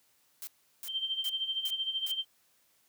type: noise bursts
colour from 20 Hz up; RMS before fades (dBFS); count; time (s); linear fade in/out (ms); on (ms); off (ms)
blue; -41; 5; 0.42-2.115; 0; 51; 360
type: tone with tremolo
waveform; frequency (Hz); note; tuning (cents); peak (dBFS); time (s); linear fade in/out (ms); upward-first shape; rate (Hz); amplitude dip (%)
sine; 3136; G7; 0; -28; 0.87-2.25; 50; sine; 13; 70
effects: white hiss -69 dBFS RMS until 2.88 s + high-pass 60 Hz 12 dB/octave